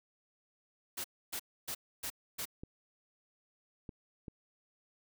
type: noise bursts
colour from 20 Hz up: white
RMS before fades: -39 dBFS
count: 5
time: 0.97-2.455 s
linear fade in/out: 10 ms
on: 73 ms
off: 280 ms
type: clicks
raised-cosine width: 3 ms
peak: -31 dBFS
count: 3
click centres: 2.635 / 3.892 / 4.282 s
effects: none